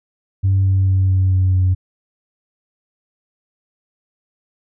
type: tone with pitch steps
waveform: sine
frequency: 96.5 / 95.67 / 94.84 / 94.02 / 93.21 / 92.41 Hz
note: G2 / G2 / F#2 / F#2 / F#2 / F#2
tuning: -27 / -42 / +43 / +28 / +13 / -2 cents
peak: -10 dBFS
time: 0.43-1.75 s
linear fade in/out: 20 ms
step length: 220 ms
effects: tanh soft clip ceiling -9 dBFS